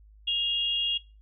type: tone pair together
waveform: sine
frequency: 2819 / 3309 Hz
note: F7 / G#7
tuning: +16 / -7 cents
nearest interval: minor third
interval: 277 cents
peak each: -27 dBFS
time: 0.27-0.98 s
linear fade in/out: 10 ms
effects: noise-tail reverb RT60 0.3 s tail -22 dB re dry + added 52 Hz sine -51 dBFS peak until 1.21 s